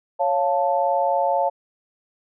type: chord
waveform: sine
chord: Db augmented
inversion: none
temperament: equal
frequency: 554.4 / 698.5 / 880 Hz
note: Db5 / F5 / A5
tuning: 0 / 0 / 0 cents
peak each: -22 dBFS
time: 0.19-1.5 s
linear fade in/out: 20 ms
effects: none